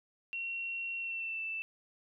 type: tone with pitch glide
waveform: sine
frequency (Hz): 2732 to 2653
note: F7 to E7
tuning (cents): -39 to +10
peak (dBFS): -35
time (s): 0.33-1.62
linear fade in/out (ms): 0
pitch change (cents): -51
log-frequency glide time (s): 0.98-1.43
effects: none